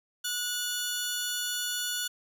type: tone pair together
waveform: 15% pulse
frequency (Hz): 1464 / 3484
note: F#6 / A7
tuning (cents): -19 / -18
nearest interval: octave + minor third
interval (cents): 1501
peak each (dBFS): -26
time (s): 0.24-2.08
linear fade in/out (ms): 10
effects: none